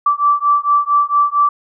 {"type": "beating tone pair", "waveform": "sine", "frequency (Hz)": [1161, 1165.4], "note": ["D6", "D6"], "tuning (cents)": [-20, -14], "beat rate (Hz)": 4.4, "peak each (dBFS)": -14, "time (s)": [0.06, 1.49], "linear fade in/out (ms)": 5, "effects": []}